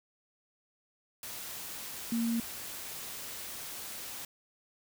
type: tone in noise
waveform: sine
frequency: 231.3 Hz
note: A#3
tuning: 13 cents flat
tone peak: -28 dBFS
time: 2.12-2.4 s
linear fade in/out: 2 ms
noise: white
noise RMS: -42 dBFS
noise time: 1.23-4.25 s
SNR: +11 dB
effects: none